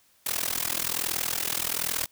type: noise with amplitude modulation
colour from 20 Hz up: white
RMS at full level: -25 dBFS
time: 0.26-2.06 s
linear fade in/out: 5 ms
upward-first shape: sine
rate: 41.2 Hz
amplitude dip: 95%
effects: white hiss -63 dBFS RMS until 2.11 s